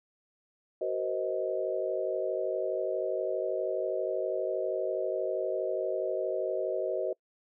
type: chord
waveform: sine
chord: C half-diminished seventh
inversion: second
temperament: just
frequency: 376.7 / 470.9 / 523.3 / 627.9 Hz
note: Gb4 / Bb4 / C5 / Eb5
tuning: +31 / +18 / 0 / +16 cents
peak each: -34 / -36 / -34 / -33 dBFS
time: 0.81-7.13 s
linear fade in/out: 5 ms
effects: noise-tail reverb RT60 0.1 s tail -25 dB re dry